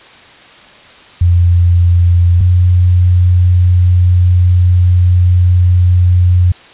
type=tone pair in turn; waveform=sine; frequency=87.31 / 89.51 Hz; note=F2 / F2; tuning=0 / +43 cents; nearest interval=unison; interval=43 cents; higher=second; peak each=-5 dBFS; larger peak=neither; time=1.21-2.41 / 2.41-6.52 s; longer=second; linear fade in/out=5 ms; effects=white hiss -38 dBFS RMS until 6.73 s + resampled to 8000 Hz